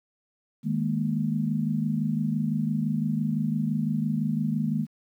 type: chord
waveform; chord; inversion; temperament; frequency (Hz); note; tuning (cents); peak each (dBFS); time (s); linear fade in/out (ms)
sine; D# suspended fourth; none; just; 155.56 / 207.4 / 233.3; D#3 / G#3 / A#3; 0 / -2 / +2; -28; 0.63-4.87; 50
effects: 10-bit